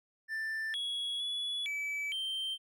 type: tone with pitch steps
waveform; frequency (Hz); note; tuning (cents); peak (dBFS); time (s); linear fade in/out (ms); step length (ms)
triangle; 1774 / 3345 / 3403 / 2300 / 3134; A6 / G#7 / G#7 / D7 / G7; +14 / +12 / +41 / -37 / -1; -32; 0.28-2.58; 50; 460
effects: none